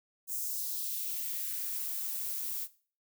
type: noise with high-pass filter sweep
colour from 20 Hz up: violet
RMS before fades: -36 dBFS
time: 0.27-2.68 s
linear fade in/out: 50 ms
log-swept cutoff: 7500 to 330 Hz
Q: 1.6
effects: noise-tail reverb RT60 0.4 s tail -17 dB re dry